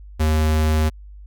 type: tone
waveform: square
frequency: 77.78 Hz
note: D#2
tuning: in tune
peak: -16 dBFS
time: 0.19-0.9 s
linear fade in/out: 20 ms
effects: added 50 Hz sine -37 dBFS peak until 1.26 s

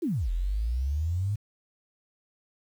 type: exponential two-way sweep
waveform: sine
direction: down then up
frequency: 381.5 to 41.2 to 106.8 Hz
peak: -25 dBFS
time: 0.02-1.36 s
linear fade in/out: 10 ms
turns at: 0.31 s
effects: 9-bit

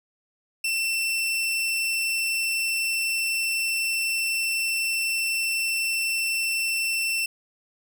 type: tone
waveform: sawtooth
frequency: 2688 Hz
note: E7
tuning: 33 cents sharp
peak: -20 dBFS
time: 0.64-7.26 s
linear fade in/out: 5 ms
effects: none

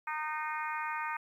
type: harmonic tone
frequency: 307.3 Hz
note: D#4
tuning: 21 cents flat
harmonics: 3 / 4 / 5 / 6 / 7 / 8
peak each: -37 / -39 / -41 / -43 / -44 / -45 dBFS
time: 0.07-1.17 s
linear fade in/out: 5 ms
effects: 11-bit

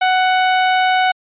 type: tone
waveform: sawtooth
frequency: 743 Hz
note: F#5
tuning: 7 cents sharp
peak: -8 dBFS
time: 0.01-1.12 s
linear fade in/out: 10 ms
effects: resampled to 8000 Hz

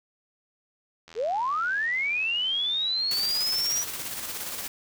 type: click train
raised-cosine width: 0.2 ms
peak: -29 dBFS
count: 172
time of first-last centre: 1.08-3.145 s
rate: 82.8 Hz
type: linear sweep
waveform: sine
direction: up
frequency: 399.3 to 5890 Hz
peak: -24 dBFS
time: 1.15-3.85 s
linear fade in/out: 50 ms
type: noise with tremolo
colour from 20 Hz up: white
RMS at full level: -33 dBFS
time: 3.11-4.68 s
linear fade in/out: 2 ms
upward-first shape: square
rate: 17 Hz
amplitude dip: 35%
effects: none

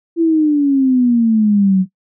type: exponential sweep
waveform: sine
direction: down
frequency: 338.1 to 183.4 Hz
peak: -9 dBFS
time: 0.16-1.86 s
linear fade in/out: 50 ms
effects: noise-tail reverb RT60 0.1 s tail -17 dB re dry

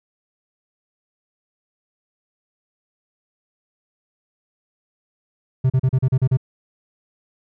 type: tone bursts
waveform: triangle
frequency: 130 Hz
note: C3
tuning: 11 cents flat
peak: -11 dBFS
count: 8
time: 5.64-6.372 s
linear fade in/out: 10 ms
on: 60 ms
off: 36 ms
effects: none

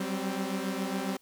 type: tone cluster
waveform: sawtooth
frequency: 189.2 / 196.5 / 262.5 Hz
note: F#3 / G3 / C4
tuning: +39 / +4 / +6 cents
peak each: -31 dBFS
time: 0-1.17 s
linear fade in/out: 5 ms
effects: white hiss -66 dBFS RMS until 1.21 s

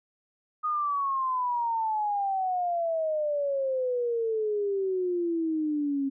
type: exponential sweep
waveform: sine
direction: down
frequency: 1244.5 to 270.4 Hz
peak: -25 dBFS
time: 0.63-6.1 s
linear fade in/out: 20 ms
effects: none

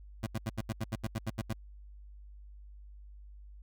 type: tone bursts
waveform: 25% pulse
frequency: 110.4 Hz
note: A2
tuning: 6 cents sharp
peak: -28 dBFS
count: 12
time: 0.23-1.532 s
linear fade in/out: 5 ms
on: 37 ms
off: 78 ms
effects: added 50 Hz sine -48 dBFS peak until 3.62 s

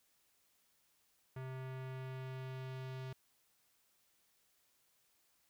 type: tone with low-pass filter sweep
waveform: square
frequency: 130.6 Hz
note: C3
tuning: 3 cents flat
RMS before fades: -45 dBFS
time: 1.36-3.13 s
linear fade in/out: 5 ms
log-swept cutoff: 2000 to 4100 Hz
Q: 1.1
effects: white hiss -75 dBFS RMS until 5.49 s

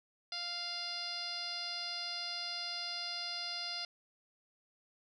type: tone with low-pass filter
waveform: 10% pulse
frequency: 698.5 Hz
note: F5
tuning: in tune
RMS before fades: -40 dBFS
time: 0.32-3.85 s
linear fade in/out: 2 ms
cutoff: 4800 Hz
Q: 8
effects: none

